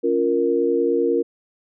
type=chord; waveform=sine; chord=Bb minor; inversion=first; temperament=just; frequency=279.7 / 349.6 / 466.2 Hz; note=Db4 / F4 / Bb4; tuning=+16 / +2 / 0 cents; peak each=-24 / -21 / -19 dBFS; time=0.03-1.23 s; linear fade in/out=20 ms; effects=none